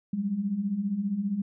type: beating tone pair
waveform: sine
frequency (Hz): 188.7 / 203.7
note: F#3 / G#3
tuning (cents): +34 / -33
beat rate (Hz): 15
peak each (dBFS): -33 / -27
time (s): 0.13-1.42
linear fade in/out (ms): 5
effects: none